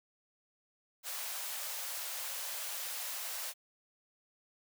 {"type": "high-pass noise", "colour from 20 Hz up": "white", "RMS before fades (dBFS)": -40, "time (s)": [1.03, 3.54], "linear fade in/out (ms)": 50, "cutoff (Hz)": 510, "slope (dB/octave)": 48, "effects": []}